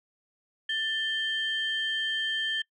sine tone pair together, 1771 / 3145 Hz, A6 / G7, +11 / +5 cents, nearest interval minor seventh, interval 994 cents, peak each -30 / -28 dBFS, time 0.69-2.62 s, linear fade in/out 5 ms, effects noise-tail reverb RT60 0.1 s tail -24 dB re dry + tanh soft clip ceiling -20 dBFS

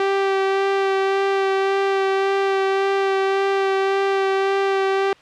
sawtooth tone with vibrato, 389.7 Hz, G4, 10 cents flat, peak -13 dBFS, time 0-5.13 s, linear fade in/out 2 ms, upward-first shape sine, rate 1.8 Hz, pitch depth 13 cents each way, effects white hiss -49 dBFS RMS until 5.21 s + low-pass 3000 Hz 12 dB/octave

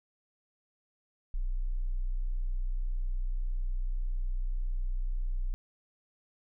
sine tone, 30.87 Hz, B0, in tune, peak -28 dBFS, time 1.34-5.54 s, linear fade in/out 0 ms, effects none

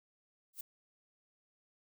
violet noise with exponential growth, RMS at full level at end -36 dBFS, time 0.53-0.61 s, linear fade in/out 5 ms, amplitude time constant 17 ms, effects none

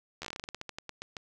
slowing click train, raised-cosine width 0.2 ms, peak -21 dBFS, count 18, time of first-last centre 0.22-1.168 s, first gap 12 ms, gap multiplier 1.17, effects none

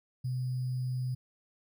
sine tone with sample-and-hold, 127.2 Hz, C3, 48 cents flat, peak -30 dBFS, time 0.24-1.15 s, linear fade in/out 10 ms, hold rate 4900 Hz, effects none

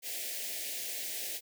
white band-stop noise, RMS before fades -38 dBFS, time 0.02-1.41 s, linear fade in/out 50 ms, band 720 to 1800 Hz, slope 48 dB/octave, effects high-pass 400 Hz 12 dB/octave

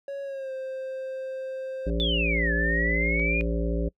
triangle tone with pitch glide, 556 to 526 Hz, C#5 to C5, +5 to +9 cents, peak -29 dBFS, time 0.08-1.9 s, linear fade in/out 2 ms, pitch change -96 cents, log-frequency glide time 0.23-0.52 s
harmonic tone, 57 Hz, A#1, 38 cents flat, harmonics 1 / 3 / 5 / 7 / 9 / 10, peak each -26 / -31 / -33 / -34 / -36 / -36 dBFS, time 1.86-3.89 s, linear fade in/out 10 ms
sine exponential two-way sweep, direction down then up, 3575 to 1700 to 2457 Hz, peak -25 dBFS, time 2-3.41 s, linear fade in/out 0 ms, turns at 2.53 s
clicks, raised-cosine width 0.3 ms, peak -32 dBFS, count 2, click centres 3.195 / 3.198 s
effects noise-tail reverb RT60 0.1 s tail -24 dB re dry

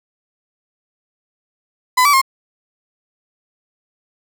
35% pulse tone with pitch steps, 1006 / 1151 / 1068 Hz, B5 / D6 / C6, +32 / -35 / +35 cents, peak -8 dBFS, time 1.97-2.216 s, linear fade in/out 10 ms, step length 82 ms, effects none

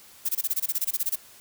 violet noise bursts, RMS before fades -25 dBFS, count 15, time 0.25-1.158 s, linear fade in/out 10 ms, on 40 ms, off 22 ms, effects white hiss -51 dBFS RMS until 1.4 s

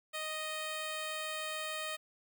5% pulse tone with notch filter, 622.3 Hz, D#5, in tune, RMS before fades -39 dBFS, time 0.13-1.97 s, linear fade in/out 20 ms, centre 5700 Hz, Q 0.94, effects none

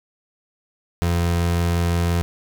30% pulse tone, 85.8 Hz, F2, 30 cents flat, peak -15 dBFS, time 1.02-2.22 s, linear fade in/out 0 ms, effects none

